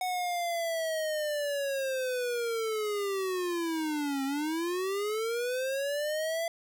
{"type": "linear two-way sweep", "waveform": "square", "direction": "down then up", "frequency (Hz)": [740, 267.9, 676], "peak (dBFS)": -30, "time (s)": [0.01, 6.48], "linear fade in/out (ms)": 2, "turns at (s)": 4.24, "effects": []}